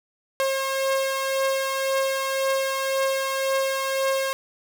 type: beating tone pair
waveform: sawtooth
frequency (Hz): 537 / 538.9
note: C5 / C#5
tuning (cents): +45 / -49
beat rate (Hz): 1.9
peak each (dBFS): -19 / -26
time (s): 0.4-4.33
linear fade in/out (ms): 0
effects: none